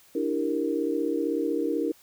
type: chord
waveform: sine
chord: E half-diminished seventh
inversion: third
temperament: equal with one note detuned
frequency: 293.7 / 329.6 / 392 / 464.3 Hz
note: D4 / E4 / G4 / Bb4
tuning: 0 / 0 / 0 / -7 cents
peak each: -29 / -29 / -33 / -29 dBFS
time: 0.15-1.92 s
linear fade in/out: 5 ms
effects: white hiss -57 dBFS RMS until 2.02 s